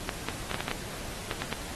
clicks, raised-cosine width 0.3 ms, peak -13 dBFS, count 10, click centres 0.092 / 0.286 / 0.514 / 0.544 / 0.606 / 0.681 / 0.714 / 1.312 / 1.42 / 1.527 s, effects pink hiss -40 dBFS RMS until 1.75 s + AAC 32 kbps

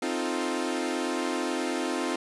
sawtooth chord, F dominant seventh, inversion second, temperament equal, 261.6 / 311.1 / 349.2 / 440 Hz, C4 / Eb4 / F4 / A4, 0 / 0 / 0 / 0 cents, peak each -28 / -29 / -28 / -33 dBFS, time 0.02-2.16 s, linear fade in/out 5 ms, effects resampled to 24000 Hz + 9-bit

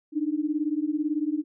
sine beating tone pair, 293.7 / 311.7 Hz, D4 / D#4, 0 / +3 cents, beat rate 18 Hz, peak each -27 dBFS, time 0.12-1.44 s, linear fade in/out 50 ms, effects none

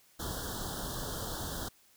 pink band-stop noise, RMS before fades -38 dBFS, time 0.19-1.69 s, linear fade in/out 10 ms, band 1700 to 3100 Hz, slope 96 dB/octave, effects white hiss -64 dBFS RMS until 1.96 s

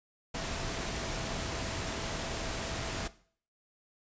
sine tone in noise, 659.3 Hz, E5, in tune, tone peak -44 dBFS, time 0.34-3.08 s, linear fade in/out 10 ms, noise pink, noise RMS -36 dBFS, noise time 0.34-3.08 s, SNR -11 dB, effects noise-tail reverb RT60 0.5 s tail -17 dB re dry + resampled to 16000 Hz

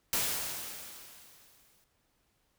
white noise with exponential decay, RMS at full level -29 dBFS, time 0.13-1.84 s, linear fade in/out 0 ms, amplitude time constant 370 ms, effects pink hiss -74 dBFS RMS until 2.58 s

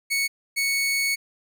sawtooth tone pair in turn, 2217 / 2217 Hz, C#7 / C#7, 0 / 0 cents, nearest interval unison, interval 0 cents, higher neither, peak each -18 dBFS, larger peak neither, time 0.1-0.28 / 0.56-1.16 s, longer second, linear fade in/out 20 ms, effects none

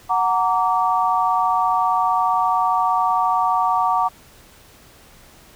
sine chord, Gb augmented, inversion none, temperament just, 740 / 925 / 1156.2 Hz, Gb5 / Bb5 / D6, 0 / -14 / -27 cents, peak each -20 dBFS, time 0.09-4.09 s, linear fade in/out 20 ms, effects pink hiss -48 dBFS RMS until 5.55 s

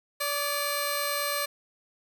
15% pulse tone cluster, 575 / 1199 / 4144 Hz, D5 / D6 / C8, -37 / +36 / -17 cents, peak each -23 / -30 / -26 dBFS, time 0.2-1.46 s, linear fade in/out 10 ms, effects none

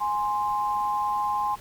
sine tone pair together, 830.6 / 1047.3 Hz, G#5 / C6, 0 / +1 cents, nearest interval major third, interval 401 cents, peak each -26 dBFS, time 0-1.56 s, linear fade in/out 20 ms, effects pink hiss -48 dBFS RMS until 1.6 s

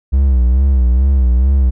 triangle tone with vibrato, 64.5 Hz, C2, 24 cents flat, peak -6 dBFS, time 0.12-1.71 s, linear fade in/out 20 ms, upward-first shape sine, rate 2.3 Hz, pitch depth 110 cents each way, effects none

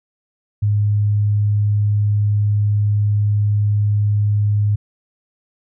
sine tone, 103.83 Hz, G#2, in tune, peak -13 dBFS, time 0.62-4.76 s, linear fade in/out 10 ms, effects none

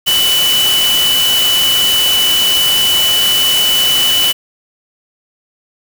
sine tone in noise, 2977 Hz, F#7, 10 cents sharp, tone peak -10 dBFS, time 0.06-4.33 s, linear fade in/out 20 ms, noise white, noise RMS -17 dBFS, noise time 0.06-4.33 s, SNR +4 dB, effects none

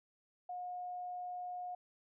sine tone, 720 Hz, F#5, 47 cents flat, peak -40 dBFS, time 0.49-1.75 s, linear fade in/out 5 ms, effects none

